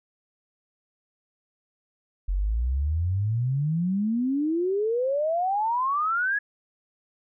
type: exponential sweep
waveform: sine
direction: up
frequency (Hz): 44.13 to 1702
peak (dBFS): -22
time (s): 2.28-6.39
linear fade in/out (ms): 10
effects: none